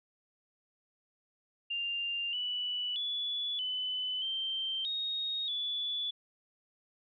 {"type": "tone with pitch steps", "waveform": "sine", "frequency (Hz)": [2794, 2961, 3429, 3012, 3134, 3737, 3446], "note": ["F7", "F#7", "A7", "F#7", "G7", "A#7", "A7"], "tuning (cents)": [0, 1, -45, 30, -1, 4, -37], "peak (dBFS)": -32, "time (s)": [1.7, 6.11], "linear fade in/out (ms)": 10, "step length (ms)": 630, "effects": []}